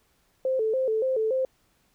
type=tone with vibrato; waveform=sine; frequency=479.1 Hz; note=A#4; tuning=47 cents sharp; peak=-22 dBFS; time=0.45-1.45 s; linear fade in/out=2 ms; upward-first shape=square; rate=3.5 Hz; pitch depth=150 cents each way; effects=pink hiss -67 dBFS RMS until 1.94 s